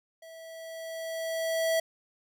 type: tone with level ramp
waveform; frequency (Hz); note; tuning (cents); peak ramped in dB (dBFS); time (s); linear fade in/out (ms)
square; 653; E5; -17; -47 to -24; 0.22-1.8; 5
effects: none